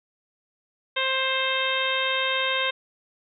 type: harmonic tone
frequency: 527 Hz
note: C5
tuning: 12 cents sharp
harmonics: 1 / 2 / 3 / 4 / 5 / 6 / 7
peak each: -30 / -30 / -30 / -30 / -30 / -30 / -30 dBFS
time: 0.96-2.71 s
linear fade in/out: 10 ms
effects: none